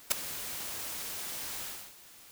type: noise with ADSR envelope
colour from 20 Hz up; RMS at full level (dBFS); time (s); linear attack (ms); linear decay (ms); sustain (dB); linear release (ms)
white; -22; 0.1-1.95; 18; 4; -17; 320
effects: white hiss -54 dBFS RMS until 2.31 s